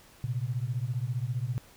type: beating tone pair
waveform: sine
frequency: 116.5 / 131.5 Hz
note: A#2 / C3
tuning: -1 / +9 cents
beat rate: 15 Hz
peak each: -31 / -32 dBFS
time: 0.24-1.58 s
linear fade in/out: 0 ms
effects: pink hiss -56 dBFS RMS until 1.76 s